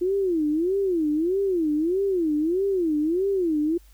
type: tone with vibrato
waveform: sine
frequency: 344.3 Hz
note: F4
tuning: 25 cents flat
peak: -20 dBFS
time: 0.01-3.78 s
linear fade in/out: 10 ms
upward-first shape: sine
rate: 1.6 Hz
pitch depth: 250 cents each way
effects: added 50 Hz sine -49 dBFS peak until 3.93 s + white hiss -60 dBFS RMS until 3.93 s